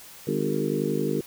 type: harmonic tone with a mistuned harmonic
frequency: 51 Hz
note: G#1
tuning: 31 cents flat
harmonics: 3 / 4 / 5 / 6 / 7 / 8 / 9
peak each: -31 / -31 / -31 / -31 / -31 / -31 / -31 dBFS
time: 0.27-1.21 s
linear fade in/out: 5 ms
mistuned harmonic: 7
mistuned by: +34 cents
effects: white hiss -46 dBFS RMS until 1.26 s